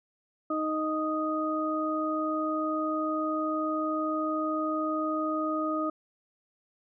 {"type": "harmonic tone", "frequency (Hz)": 311.1, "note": "D#4", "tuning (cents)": 0, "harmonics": [1, 2, 4], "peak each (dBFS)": [-30, -33, -31], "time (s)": [0.5, 5.9], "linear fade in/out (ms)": 5, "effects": []}